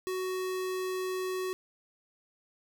square tone, 371.9 Hz, F#4, 9 cents sharp, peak -32 dBFS, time 0.07-1.53 s, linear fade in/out 0 ms, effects none

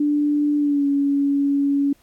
sine tone with pitch glide, 293.7 to 281.4 Hz, D4 to C#4, 0 to +26 cents, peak -16 dBFS, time 0-1.93 s, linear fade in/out 5 ms, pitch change -74 cents, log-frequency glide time 0.58-0.86 s, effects pink hiss -59 dBFS RMS until 2.02 s + AAC 64 kbps

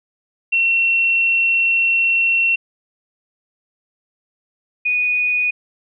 sine tone pair in turn, 2718 / 2473 Hz, F7 / D#7, -48 / -11 cents, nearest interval major second, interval 163 cents, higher first, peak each -13 / -15 dBFS, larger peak first, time 0.52-2.56 / 4.85-5.51 s, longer first, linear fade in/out 10 ms, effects none

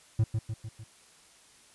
triangle tone with echo, 110 Hz, A2, in tune, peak -19 dBFS, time 0.19-0.24 s, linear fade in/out 5 ms, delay 150 ms, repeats 4, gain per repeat -5 dB, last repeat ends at 0.84 s, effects white hiss -58 dBFS RMS until 1.74 s + resampled to 24000 Hz

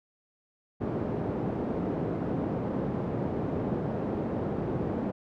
pink band-pass noise, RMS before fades -31 dBFS, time 0.8-5.12 s, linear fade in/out 20 ms, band 140 to 520 Hz, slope 12 dB/octave, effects none

